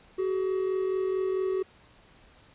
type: tone pair together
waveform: triangle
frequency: 376.7 / 421.2 Hz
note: F#4 / G#4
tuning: +31 / +24 cents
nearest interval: major second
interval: 193 cents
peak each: -24 / -32 dBFS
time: 0.18-1.63 s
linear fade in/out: 10 ms
effects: pink hiss -57 dBFS RMS until 2.54 s + resampled to 8000 Hz